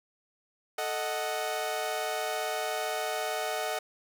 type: chord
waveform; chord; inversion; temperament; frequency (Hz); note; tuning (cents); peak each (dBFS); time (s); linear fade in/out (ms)
sawtooth; D# diminished; second; equal; 440 / 622.3 / 740; A4 / D#5 / F#5; 0 / 0 / 0; -33 / -30 / -30; 0.78-3.79; 5
effects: none